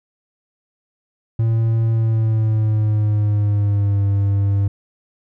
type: tone with pitch glide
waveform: triangle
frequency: 113.3 to 99.78 Hz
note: A#2 to G2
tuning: -49 to +31 cents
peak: -12 dBFS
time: 1.39-4.68 s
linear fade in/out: 5 ms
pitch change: -220 cents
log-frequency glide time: 1.9-4.05 s
effects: none